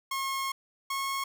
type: tone pair in turn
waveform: sawtooth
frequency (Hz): 1081 / 1091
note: C#6 / C#6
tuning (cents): -44 / -28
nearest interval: unison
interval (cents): 16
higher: second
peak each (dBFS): -26 / -26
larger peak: neither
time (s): 0.11-0.52 / 0.9-1.24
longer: first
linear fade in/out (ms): 5
effects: none